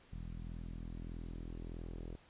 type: tone with low-pass filter sweep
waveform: sawtooth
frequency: 41.61 Hz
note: E1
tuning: 17 cents sharp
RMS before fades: -45 dBFS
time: 0.12-2.16 s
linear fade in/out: 10 ms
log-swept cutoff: 180 to 430 Hz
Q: 1.7
effects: pink hiss -64 dBFS RMS until 2.29 s + resampled to 8000 Hz